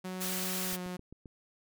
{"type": "tone with pitch glide", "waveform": "sawtooth", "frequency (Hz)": [185, 180.57], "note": ["F#3", "F#3"], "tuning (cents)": [0, -42], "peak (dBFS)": -33, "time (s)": [0.04, 0.97], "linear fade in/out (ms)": 10, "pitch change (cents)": -42, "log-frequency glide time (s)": [0.67, 0.81]}
{"type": "high-pass noise", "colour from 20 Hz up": "white", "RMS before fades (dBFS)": -36, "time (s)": [0.2, 0.77], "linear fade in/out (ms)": 20, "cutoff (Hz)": 1100, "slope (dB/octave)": 96}
{"type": "click train", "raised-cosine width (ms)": 3, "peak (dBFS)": -35, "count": 5, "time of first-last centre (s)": [0.73, 1.258], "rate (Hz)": 7.58}
{"effects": []}